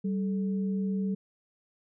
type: tone pair together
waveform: sine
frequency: 193.15 / 433.6 Hz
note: G3 / A4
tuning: -25 / -25 cents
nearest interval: octave + major second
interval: 1400 cents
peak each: -27 / -39 dBFS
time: 0.04-1.15 s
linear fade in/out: 10 ms
effects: none